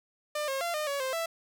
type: tone with pitch steps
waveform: sawtooth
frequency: 599 / 539 / 687 / 608 / 563 / 524 / 662 Hz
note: D5 / C#5 / F5 / D#5 / C#5 / C5 / E5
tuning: +34 / -49 / -29 / -40 / +27 / +2 / +7 cents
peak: -26 dBFS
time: 0.35-1.26 s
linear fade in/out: 5 ms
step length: 130 ms
effects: none